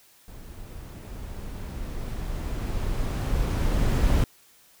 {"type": "noise with level ramp", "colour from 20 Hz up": "brown", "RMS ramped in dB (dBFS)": [-42, -20], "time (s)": [0.28, 4.24], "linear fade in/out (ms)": 2, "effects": ["white hiss -57 dBFS RMS until 4.8 s"]}